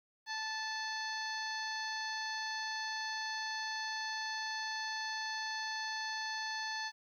harmonic tone with a mistuned harmonic, 876 Hz, A5, 8 cents flat, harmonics 1 / 2 / 3 / 4 / 5 / 6 / 7, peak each -42 / -40 / -51 / -50 / -43 / -52 / -50 dBFS, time 0.26-6.92 s, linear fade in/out 50 ms, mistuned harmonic 6, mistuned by -51 cents, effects 12-bit

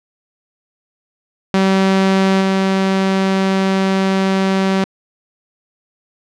sawtooth tone with level steps, 191.9 Hz, G3, 37 cents flat, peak -7 / -9 dBFS, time 1.54-4.84 s, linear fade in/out 0 ms, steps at 2.4 s, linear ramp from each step 20 ms, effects low-pass 5000 Hz 12 dB/octave

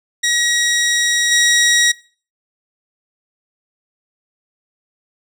15% pulse tone with level steps, 1903 Hz, A#6, 35 cents sharp, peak -8 / -5 dBFS, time 0.23-1.92 s, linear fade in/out 10 ms, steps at 1.31 s, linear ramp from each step 10 ms, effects noise-tail reverb RT60 0.4 s tail -21 dB re dry + low-pass 12000 Hz 12 dB/octave

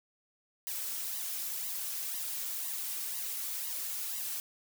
blue noise with flanger, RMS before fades -37 dBFS, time 0.67-4.4 s, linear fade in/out 0 ms, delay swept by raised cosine 1 to 3.6 ms, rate 2 Hz, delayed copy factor +0.95, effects none

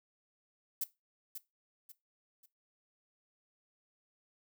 violet noise with echo, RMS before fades -34 dBFS, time 0.81-0.84 s, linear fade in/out 5 ms, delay 540 ms, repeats 3, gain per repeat -9 dB, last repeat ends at 2.46 s, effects noise-tail reverb RT60 0.2 s tail -17 dB re dry

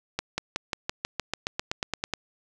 accelerating click train, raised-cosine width 0.2 ms, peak -10 dBFS, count 15, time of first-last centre 0.19-2.137 s, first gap 190 ms, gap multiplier 0.95, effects none

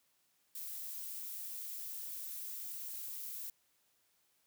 violet noise, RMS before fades -44 dBFS, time 0.55-3.5 s, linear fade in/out 2 ms, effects white hiss -75 dBFS RMS until 4.46 s + high-pass 60 Hz 12 dB/octave

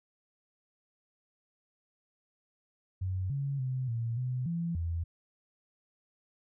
sine tone with pitch steps, 93.3 / 139.2 / 129.1 / 115.8 / 126.4 / 169.1 / 83.9 Hz, F#2 / C#3 / C3 / A#2 / B2 / E3 / E2, +15 / +8 / -23 / -11 / +41 / +44 / +31 cents, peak -30 dBFS, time 3.01-5.04 s, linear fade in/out 10 ms, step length 290 ms, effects none

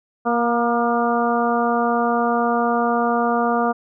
harmonic tone with a mistuned harmonic, 236.1 Hz, A#3, 22 cents sharp, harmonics 1 / 2 / 3 / 4 / 5 / 6, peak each -22 / -23 / -21 / -27 / -24 / -29 dBFS, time 0.25-3.73 s, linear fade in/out 20 ms, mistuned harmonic 5, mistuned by +21 cents, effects none

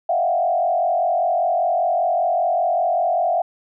sine tone with frequency modulation, 698.5 Hz, F5, in tune, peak -16 dBFS, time 0.09-3.42 s, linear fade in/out 5 ms, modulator 45.1 Hz, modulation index 1.3, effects none

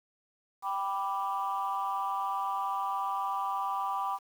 sine chord, G major, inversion none, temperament equal, 784 / 987.8 / 1174.7 Hz, G5 / B5 / D6, 0 / 0 / 0 cents, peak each -33 dBFS, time 0.62-4.19 s, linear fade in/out 50 ms, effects tanh soft clip ceiling -23 dBFS + 9-bit

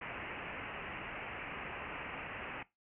white low-pass noise, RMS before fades -44 dBFS, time 0.01-2.63 s, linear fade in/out 5 ms, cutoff 2800 Hz, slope 96 dB/octave, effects noise-tail reverb RT60 0.2 s tail -19 dB re dry

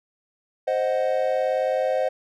triangle chord, C diminished, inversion none, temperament equal, 523.3 / 622.3 / 740 Hz, C5 / Eb5 / Gb5, 0 / 0 / 0 cents, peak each -21 / -23 / -26 dBFS, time 0.67-2.09 s, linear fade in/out 10 ms, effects none

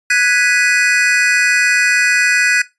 square chord, G# minor seventh, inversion third, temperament equal, 1480 / 1661.2 / 1975.5 / 2489 Hz, F#6 / G#6 / B6 / D#7, 0 / 0 / 0 / 0 cents, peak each -17 dBFS, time 0.1-2.62 s, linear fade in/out 5 ms, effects noise-tail reverb RT60 0.2 s tail -18 dB re dry + resampled to 22050 Hz

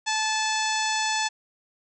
harmonic tone, 870 Hz, A5, 20 cents flat, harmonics 1 / 2 / 3 / 4 / 5 / 6 / 7 / 8 / 9, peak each -27 / -30 / -32 / -33 / -34 / -35 / -35 / -36 / -37 dBFS, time 0.06-1.29 s, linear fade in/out 20 ms, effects none

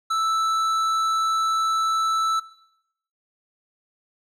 sine tone with tanh clipping, 1318.5 Hz, E6, in tune, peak -22 dBFS, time 0.1-2.4 s, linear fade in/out 10 ms, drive 12 dB, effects noise-tail reverb RT60 0.8 s tail -19 dB re dry

